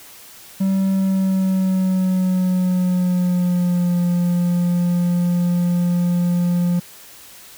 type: tone with pitch glide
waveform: triangle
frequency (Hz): 192.4 to 175.42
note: G3 to F3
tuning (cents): -32 to +8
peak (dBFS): -13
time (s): 0.6-6.8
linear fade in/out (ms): 10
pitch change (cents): -160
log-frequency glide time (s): 0.92-4.01
effects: white hiss -42 dBFS RMS until 7.57 s